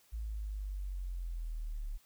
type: linear sweep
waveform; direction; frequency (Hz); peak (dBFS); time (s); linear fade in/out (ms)
sine; down; 55.3 to 35.03; -36; 0.12-1.98; 20
effects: white hiss -67 dBFS RMS until 2.05 s